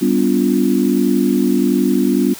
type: chord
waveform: sine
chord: G dominant seventh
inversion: none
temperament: equal with one note detuned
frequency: 196 / 246.9 / 288.5 / 349.2 Hz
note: G3 / B3 / D4 / F4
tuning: 0 / 0 / -31 / 0 cents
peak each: -18 / -16 / -17 / -19 dBFS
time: 0.01-2.34 s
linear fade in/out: 10 ms
effects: white hiss -34 dBFS RMS until 2.39 s + high-pass 60 Hz 12 dB/octave